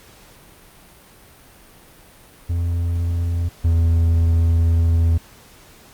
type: tone pair in turn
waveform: triangle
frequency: 85.4 / 83.21 Hz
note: F2 / E2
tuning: -38 / +17 cents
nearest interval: unison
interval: 45 cents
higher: first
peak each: -16 / -11 dBFS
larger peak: second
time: 2.49-3.49 / 3.64-5.18 s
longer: second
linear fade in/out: 10 ms
effects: pink hiss -47 dBFS RMS until 5.93 s + Opus 48 kbps